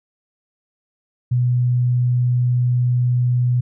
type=tone; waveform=sine; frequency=123.47 Hz; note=B2; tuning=in tune; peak=-14 dBFS; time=1.31-3.61 s; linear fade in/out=10 ms; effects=none